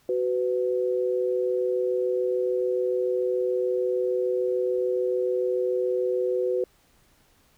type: tone pair together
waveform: sine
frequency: 373 / 499.8 Hz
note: F#4 / B4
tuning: +14 / +21 cents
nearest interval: perfect fourth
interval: 507 cents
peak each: -25 dBFS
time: 0.09-6.64 s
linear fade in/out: 2 ms
effects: pink hiss -62 dBFS RMS until 7.57 s